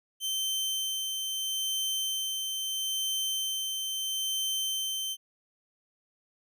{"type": "tone with tremolo", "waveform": "sawtooth", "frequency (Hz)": 3100, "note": "G7", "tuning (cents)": -20, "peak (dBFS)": -25, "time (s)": [0.2, 5.17], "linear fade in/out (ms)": 50, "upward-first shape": "sine", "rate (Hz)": 0.76, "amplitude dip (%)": 30, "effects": []}